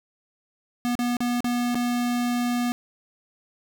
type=tone with dropouts; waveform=square; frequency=242.6 Hz; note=B3; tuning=31 cents flat; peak=-23 dBFS; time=0.85-2.72 s; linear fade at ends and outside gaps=0 ms; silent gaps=0.953-0.991 / 1.168-1.205 / 1.405-1.444 / 1.746-1.754 s; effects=none